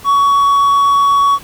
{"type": "tone", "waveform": "triangle", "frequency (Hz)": 1123, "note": "C#6", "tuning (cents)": 22, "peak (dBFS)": -6, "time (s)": [0.04, 1.39], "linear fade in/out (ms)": 50, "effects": ["pink hiss -37 dBFS RMS until 1.43 s"]}